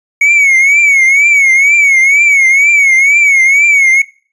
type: tone with vibrato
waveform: triangle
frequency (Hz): 2225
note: C#7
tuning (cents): +6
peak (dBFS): -3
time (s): 0.21-4.02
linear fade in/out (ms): 5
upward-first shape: triangle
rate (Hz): 2.1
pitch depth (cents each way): 120
effects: noise-tail reverb RT60 0.4 s tail -21 dB re dry + resampled to 24000 Hz